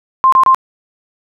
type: tone bursts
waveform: sine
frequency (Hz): 1052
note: C6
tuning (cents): +9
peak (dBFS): -5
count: 3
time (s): 0.24-0.546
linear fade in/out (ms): 0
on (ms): 84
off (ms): 27
effects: none